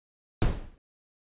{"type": "noise with exponential decay", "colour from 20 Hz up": "brown", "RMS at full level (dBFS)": -18, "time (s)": [0.42, 0.78], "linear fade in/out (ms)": 0, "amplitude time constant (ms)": 77, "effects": ["resampled to 8000 Hz"]}